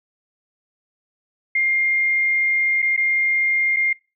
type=tone with dropouts; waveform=sine; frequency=2116 Hz; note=C7; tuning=19 cents sharp; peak=-16 dBFS; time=1.55-3.93 s; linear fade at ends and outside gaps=5 ms; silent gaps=2.82-2.825 / 2.965-2.975 / 3.763-3.767 s; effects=noise-tail reverb RT60 0.3 s tail -24 dB re dry